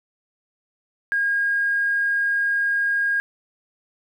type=tone with tanh clipping; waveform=triangle; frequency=1627 Hz; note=G#6; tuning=36 cents flat; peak=-18 dBFS; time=1.12-3.2 s; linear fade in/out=0 ms; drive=2 dB; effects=none